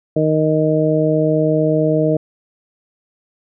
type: harmonic tone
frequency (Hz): 155.56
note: D#3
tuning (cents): 0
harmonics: 1 / 2 / 3 / 4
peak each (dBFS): -18 / -18 / -18 / -18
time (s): 0.16-2.17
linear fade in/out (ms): 5
effects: none